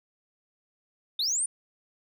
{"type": "linear sweep", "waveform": "sine", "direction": "up", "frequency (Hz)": [3494, 9397], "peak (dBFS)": -22, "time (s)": [1.19, 1.46], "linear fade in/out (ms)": 5, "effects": ["tanh soft clip ceiling -24 dBFS"]}